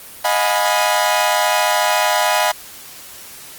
sawtooth chord, F half-diminished seventh, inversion third, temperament equal with one note detuned, 622.3 / 716 / 830.6 / 987.8 Hz, Eb5 / F5 / Ab5 / Cb6, 0 / +43 / 0 / 0 cents, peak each -16 dBFS, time 0.24-2.52 s, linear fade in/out 10 ms, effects white hiss -37 dBFS RMS until 3.58 s + Opus 32 kbps

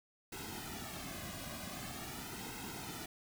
pink noise with flanger, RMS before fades -45 dBFS, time 0.32-3.06 s, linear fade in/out 5 ms, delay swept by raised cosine 1.7 to 2.25 ms, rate 0.44 Hz, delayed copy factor -0.8, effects none

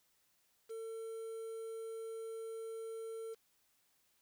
triangle tone with quantisation, 450 Hz, A4, 39 cents sharp, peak -40 dBFS, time 0.69-3.35 s, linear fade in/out 20 ms, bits 10, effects white hiss -75 dBFS RMS until 4.21 s

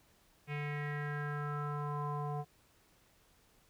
square tone with low-pass filter sweep, 146.7 Hz, D3, 2 cents flat, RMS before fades -38 dBFS, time 0.47-2.45 s, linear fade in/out 50 ms, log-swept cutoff 2400 to 840 Hz, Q 5.4, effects pink hiss -68 dBFS RMS until 3.69 s

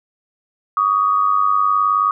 sine tone pair together, 1139.7 / 1239 Hz, C#6 / D#6, +48 / -8 cents, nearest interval minor second, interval 144 cents, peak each -17 / -15 dBFS, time 0.77-2.11 s, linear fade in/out 2 ms, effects none

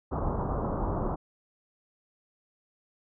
pink low-pass noise, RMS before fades -30 dBFS, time 0.11-1.16 s, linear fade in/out 20 ms, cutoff 1200 Hz, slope 48 dB/octave, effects none

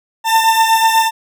40% pulse beating tone pair, 895 / 903.1 Hz, A5 / A5, +29 / +45 cents, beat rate 8.1 Hz, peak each -10 / -15 dBFS, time 0.24-1.11 s, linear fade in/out 50 ms, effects none

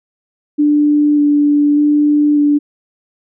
sine tone with vibrato, 293.7 Hz, D4, in tune, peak -8 dBFS, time 0.58-2.59 s, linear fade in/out 20 ms, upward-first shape square, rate 0.84 Hz, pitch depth 10 cents each way, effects none

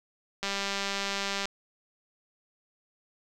click train, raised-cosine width 0.2 ms, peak -14 dBFS, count 204, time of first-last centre 0.43-1.455 s, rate 198 Hz, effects none

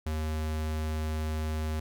square tone, 77.9 Hz, D#2, 3 cents sharp, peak -30 dBFS, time 0.06-1.8 s, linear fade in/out 5 ms, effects none

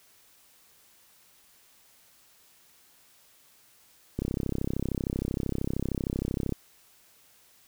click train, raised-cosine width 3 ms, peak -16 dBFS, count 78, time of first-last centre 4.19-6.523 s, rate 33 Hz, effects white hiss -60 dBFS RMS until 7.67 s

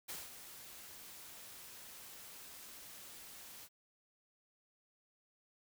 white noise with ADSR envelope, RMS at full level -44 dBFS, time 0.08-3.69 s, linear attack 16 ms, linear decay 190 ms, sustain -9 dB, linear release 50 ms, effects none

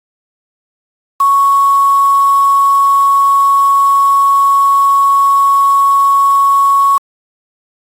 sine tone with quantisation, 1108.7 Hz, C#6, in tune, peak -6 dBFS, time 1.2-6.98 s, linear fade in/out 5 ms, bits 4, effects AAC 48 kbps

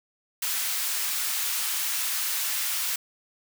white high-pass noise, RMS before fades -28 dBFS, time 0.42-2.96 s, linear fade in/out 5 ms, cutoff 1200 Hz, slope 12 dB/octave, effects none

